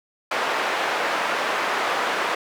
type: band-pass noise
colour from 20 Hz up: white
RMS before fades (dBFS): -24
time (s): 0.31-2.35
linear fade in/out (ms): 5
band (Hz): 460 to 1600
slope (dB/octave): 12
effects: none